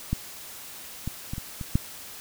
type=clicks; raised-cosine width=5 ms; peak=-12 / -17 / -19 / -21 / -21 / -8 dBFS; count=6; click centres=0.13 / 1.076 / 1.335 / 1.381 / 1.612 / 1.755 s; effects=white hiss -42 dBFS RMS until 2.2 s